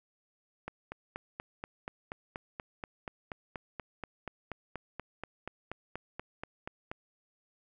click train, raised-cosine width 0.5 ms, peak -23 dBFS, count 27, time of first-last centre 0.68-6.915 s, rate 4.17 Hz, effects none

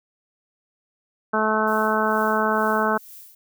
harmonic tone, 216.8 Hz, A3, 25 cents flat, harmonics 1 / 2 / 3 / 4 / 5 / 6 / 7, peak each -26 / -26 / -26 / -26 / -26 / -26 / -26 dBFS, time 1.33-2.98 s, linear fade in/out 10 ms
violet noise with tremolo, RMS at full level -42 dBFS, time 1.67-3.35 s, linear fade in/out 5 ms, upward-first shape sine, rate 2.2 Hz, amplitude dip 70%
effects none

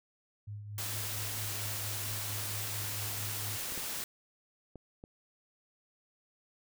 sine tone with tremolo, 103.7 Hz, G#2, 2 cents flat, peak -38 dBFS, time 0.47-3.57 s, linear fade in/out 10 ms, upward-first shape triangle, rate 4.4 Hz, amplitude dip 50%
white noise, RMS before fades -38 dBFS, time 0.78-4.04 s, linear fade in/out 2 ms
clicks, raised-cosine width 2 ms, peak -33 / -30 / -33 / -34 dBFS, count 4, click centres 3.722 / 3.777 / 4.757 / 5.039 s
effects none

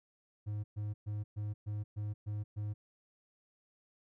triangle tone bursts, 104.6 Hz, G#2, 13 cents sharp, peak -33 dBFS, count 8, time 0.46-2.74 s, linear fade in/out 20 ms, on 180 ms, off 120 ms, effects none

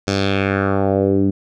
10% pulse tone with low-pass filter sweep, 98 Hz, G2, in tune, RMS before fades -17 dBFS, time 0.07-1.31 s, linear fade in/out 10 ms, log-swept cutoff 6100 to 250 Hz, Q 2.4, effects none

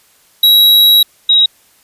square / sine tone pair in turn, 3865 / 3821 Hz, B7 / A#7, -38 / +42 cents, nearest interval unison, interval 20 cents, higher first, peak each -5 dBFS, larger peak neither, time 0.43-1.03 / 1.29-1.46 s, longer first, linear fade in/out 5 ms, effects white hiss -50 dBFS RMS until 1.83 s + resampled to 32000 Hz

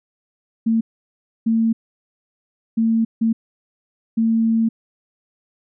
sine tone bursts at uneven times, 225.8 Hz, A3, 45 cents sharp, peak -14 dBFS, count 5, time 0.66-0.81 / 1.46-1.73 / 2.77-3.05 / 3.21-3.33 / 4.17-4.69 s, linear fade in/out 10 ms, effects none

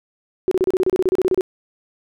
sine tone bursts, 371.9 Hz, F#4, 9 cents sharp, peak -13 dBFS, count 15, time 0.48-1.409 s, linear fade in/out 0 ms, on 33 ms, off 31 ms, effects none

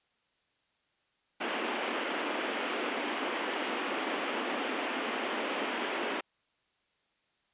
pink band-pass noise, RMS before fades -34 dBFS, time 1.4-6.21 s, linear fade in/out 10 ms, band 240 to 3300 Hz, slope 48 dB/octave, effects white hiss -74 dBFS RMS until 7.53 s + resampled to 8000 Hz

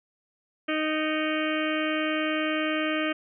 harmonic tone with a mistuned harmonic, 310 Hz, D#4, 6 cents flat, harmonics 1 / 2 / 4 / 5 / 6 / 7 / 8 / 9 / 10, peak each -28 / -31 / -34 / -35 / -36 / -36 / -37 / -38 / -38 dBFS, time 0.68-3.13 s, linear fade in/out 10 ms, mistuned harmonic 7, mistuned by +47 cents, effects none

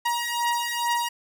sawtooth beating tone pair, 948 / 950.3 Hz, A#5 / A#5, +29 / +33 cents, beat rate 2.3 Hz, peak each -23 dBFS, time 0.05-1.09 s, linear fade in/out 10 ms, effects none

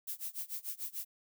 violet noise with tremolo, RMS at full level -38 dBFS, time 0.07-1.05 s, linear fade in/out 10 ms, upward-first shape sine, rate 6.8 Hz, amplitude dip 95%, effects none

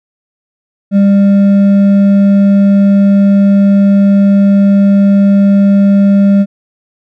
triangle tone with hard clipping, 198.9 Hz, G3, 25 cents sharp, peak -5 dBFS, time 0.91-6.46 s, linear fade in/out 50 ms, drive 8 dB, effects none

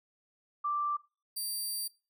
sine / 10% pulse tone pair in turn, 1175 / 4700 Hz, D6 / D8, +1 / +1 cents, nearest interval 2 octaves, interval 2400 cents, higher second, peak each -29 / -27 dBFS, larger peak second, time 0.64-0.97 / 1.36-1.88 s, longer second, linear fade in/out 10 ms, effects noise-tail reverb RT60 0.3 s tail -20 dB re dry

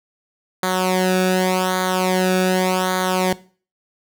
sawtooth tone with flanger, 185 Hz, F#3, in tune, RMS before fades -18 dBFS, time 0.63-3.33 s, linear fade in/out 2 ms, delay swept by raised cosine 0.37 to 0.98 ms, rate 0.86 Hz, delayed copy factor -0.8, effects noise-tail reverb RT60 0.4 s tail -19 dB re dry

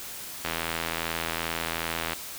click train, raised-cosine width 0.3 ms, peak -12 dBFS, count 140, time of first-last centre 0.45-2.133 s, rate 82.6 Hz, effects white hiss -39 dBFS RMS until 2.38 s

